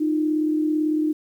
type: tone pair together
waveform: sine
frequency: 307.2 / 345.2 Hz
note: D#4 / F4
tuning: -22 / -20 cents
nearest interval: major second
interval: 202 cents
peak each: -19 / -29 dBFS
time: 0-1.13 s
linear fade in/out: 10 ms
effects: 9-bit